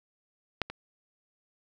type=clicks; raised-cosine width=0.3 ms; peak=-11 / -22 dBFS; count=2; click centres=0.617 / 0.7 s; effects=none